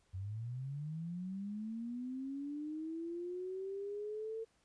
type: linear sweep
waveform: sine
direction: up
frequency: 90.2 to 452.4 Hz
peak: -39 dBFS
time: 0.13-4.45 s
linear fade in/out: 20 ms
effects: pink hiss -74 dBFS RMS until 4.64 s + resampled to 22050 Hz